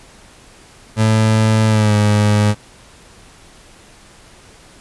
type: tone with pitch glide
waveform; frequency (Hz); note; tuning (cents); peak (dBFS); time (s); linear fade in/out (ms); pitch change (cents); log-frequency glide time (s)
30% pulse; 109.8 to 104.72; A2 to G#2; -3 to +15; -8; 0.96-2.55; 50; -82; 1.67-1.95
effects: pink hiss -44 dBFS RMS until 4.8 s + resampled to 24000 Hz